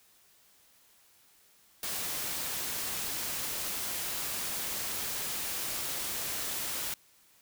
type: noise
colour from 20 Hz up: white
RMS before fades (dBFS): -35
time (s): 1.83-6.94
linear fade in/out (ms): 2
effects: white hiss -63 dBFS RMS until 7.41 s